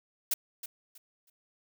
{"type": "noise with echo", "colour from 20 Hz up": "blue", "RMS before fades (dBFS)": -28, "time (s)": [0.31, 0.34], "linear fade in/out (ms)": 5, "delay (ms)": 320, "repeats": 3, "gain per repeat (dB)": -12, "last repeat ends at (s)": 1.3, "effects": []}